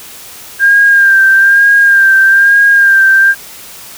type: tone with vibrato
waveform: sine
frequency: 1598 Hz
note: G6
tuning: 33 cents sharp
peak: -3 dBFS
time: 0.59-3.35 s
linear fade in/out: 50 ms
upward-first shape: sine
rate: 1.1 Hz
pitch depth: 35 cents each way
effects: white hiss -31 dBFS RMS until 3.97 s